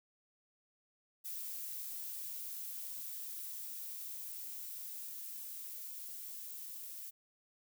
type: noise with level ramp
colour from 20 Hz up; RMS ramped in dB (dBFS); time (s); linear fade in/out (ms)
violet; -43 to -47; 1.24-7.11; 20
effects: none